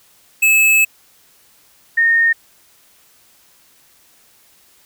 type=tone pair in turn; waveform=square / sine; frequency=2600 / 1838.5 Hz; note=E7 / A#6; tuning=-24 / -24 cents; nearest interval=tritone; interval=600 cents; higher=first; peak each=-10 dBFS; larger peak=neither; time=0.42-0.85 / 1.97-2.33 s; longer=first; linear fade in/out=10 ms; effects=white hiss -52 dBFS RMS until 4.85 s